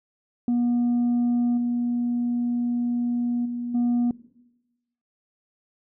sine tone with level steps, 240.8 Hz, B3, 44 cents flat, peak -17 / -21 / -27 / -17 dBFS, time 0.48-4.11 s, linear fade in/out 2 ms, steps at 1.57 / 3.45 / 3.74 s, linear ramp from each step 10 ms, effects noise-tail reverb RT60 1.0 s tail -20 dB re dry + tanh soft clip ceiling -18 dBFS

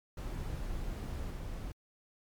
brown noise with level steps, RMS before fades -38 / -40 dBFS, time 0.17-1.72 s, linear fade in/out 5 ms, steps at 1.3 s, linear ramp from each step 20 ms, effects MP3 96 kbps

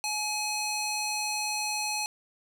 square tone with band-pass filter, 846 Hz, G#5, 32 cents sharp, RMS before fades -31 dBFS, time 0.04-2.06 s, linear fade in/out 0 ms, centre 5900 Hz, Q 0.73, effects none

